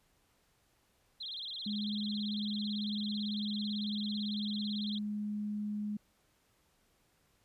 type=tone with vibrato; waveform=sine; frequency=3652 Hz; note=A#7; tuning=36 cents flat; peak=-39 dBFS; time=1.2-4.99 s; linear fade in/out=10 ms; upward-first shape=sine; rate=18 Hz; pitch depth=240 cents each way
type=tone; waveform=sine; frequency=208.9 Hz; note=G#3; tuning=10 cents sharp; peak=-34 dBFS; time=1.66-5.97 s; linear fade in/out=5 ms
effects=pink hiss -72 dBFS RMS until 7.44 s + resampled to 32000 Hz